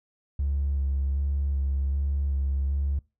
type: tone with vibrato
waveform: triangle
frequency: 69.3 Hz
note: C#2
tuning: in tune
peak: -20 dBFS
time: 0.39-2.99 s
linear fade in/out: 5 ms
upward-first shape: square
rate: 1.3 Hz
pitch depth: 20 cents each way
effects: noise-tail reverb RT60 0.3 s tail -26 dB re dry + tanh soft clip ceiling -20 dBFS